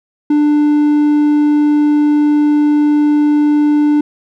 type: tone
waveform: triangle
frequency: 296.4 Hz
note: D4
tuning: 16 cents sharp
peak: -6 dBFS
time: 0.3-4.01 s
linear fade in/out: 5 ms
effects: none